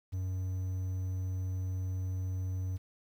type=tone with quantisation; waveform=triangle; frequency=93 Hz; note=F#2; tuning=9 cents sharp; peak=-30 dBFS; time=0.12-2.78 s; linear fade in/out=20 ms; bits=10; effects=none